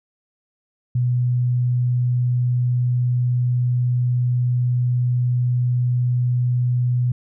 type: tone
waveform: sine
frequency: 123.47 Hz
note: B2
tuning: in tune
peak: -16 dBFS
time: 0.95-7.12 s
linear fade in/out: 5 ms
effects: none